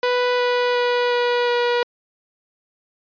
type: tone with pitch steps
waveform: sawtooth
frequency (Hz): 493.9 / 491.1 / 488.2 / 485.4 / 482.6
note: B4 / B4 / B4 / B4 / B4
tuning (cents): 0 / -10 / -20 / -30 / -40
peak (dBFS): -13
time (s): 0.03-1.83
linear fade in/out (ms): 2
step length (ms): 360
effects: resampled to 11025 Hz